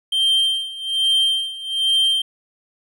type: tone with tremolo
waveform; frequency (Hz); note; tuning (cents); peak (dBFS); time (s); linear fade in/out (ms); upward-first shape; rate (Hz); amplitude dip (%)
triangle; 3153; G7; +9; -12; 0.12-2.22; 5; sine; 1.2; 85
effects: none